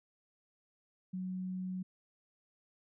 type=tone; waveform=sine; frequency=185 Hz; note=F#3; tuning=in tune; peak=-36 dBFS; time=1.13-1.83 s; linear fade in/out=10 ms; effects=none